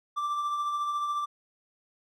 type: tone with tremolo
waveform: triangle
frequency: 1174.7 Hz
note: D6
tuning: in tune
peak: -24 dBFS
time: 0.16-1.26 s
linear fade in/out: 20 ms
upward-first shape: triangle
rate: 14 Hz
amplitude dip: 40%
effects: none